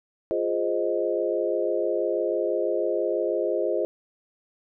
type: chord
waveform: sine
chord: F minor seventh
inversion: none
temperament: equal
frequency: 349.2 / 415.3 / 523.3 / 622.3 Hz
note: F4 / Ab4 / C5 / Eb5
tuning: 0 / 0 / 0 / 0 cents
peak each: -28 dBFS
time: 0.31-3.85 s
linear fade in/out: 0 ms
effects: none